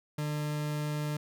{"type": "tone", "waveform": "40% pulse", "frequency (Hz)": 149.5, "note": "D3", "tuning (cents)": 31, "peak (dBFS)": -30, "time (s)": [0.18, 1.17], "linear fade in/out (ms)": 5, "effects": []}